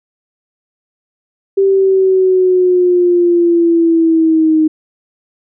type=linear sweep; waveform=sine; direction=down; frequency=392 to 311.1 Hz; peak=-7 dBFS; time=1.57-4.68 s; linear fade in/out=10 ms; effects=none